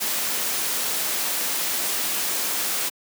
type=noise; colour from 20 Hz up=white; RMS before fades=-25 dBFS; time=0-2.9 s; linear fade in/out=20 ms; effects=high-pass 200 Hz 12 dB/octave